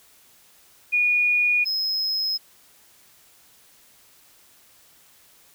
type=tone pair in turn; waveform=sine / triangle; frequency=2449 / 5127 Hz; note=D#7 / E8; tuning=-28 / -49 cents; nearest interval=octave + minor second; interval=1279 cents; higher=second; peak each=-17 / -21 dBFS; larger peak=first; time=0.92-1.65 / 1.65-2.38 s; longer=neither; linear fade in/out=20 ms; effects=white hiss -55 dBFS RMS until 5.54 s